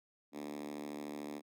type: tone with high-pass filter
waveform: 5% pulse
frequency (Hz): 73.6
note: D2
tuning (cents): +4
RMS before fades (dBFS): -44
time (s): 0.32-1.42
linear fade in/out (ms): 50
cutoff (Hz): 260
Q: 4.6
effects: none